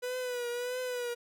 45% pulse tone with vibrato, 492.8 Hz, B4, 4 cents flat, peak -33 dBFS, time 0.02-1.15 s, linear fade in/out 20 ms, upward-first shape triangle, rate 1.6 Hz, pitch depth 58 cents each way, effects none

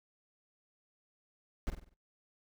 brown noise with echo, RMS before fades -33 dBFS, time 1.67-1.7 s, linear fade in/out 0 ms, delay 48 ms, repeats 5, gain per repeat -7 dB, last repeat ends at 1.94 s, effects noise-tail reverb RT60 0.2 s tail -20 dB re dry

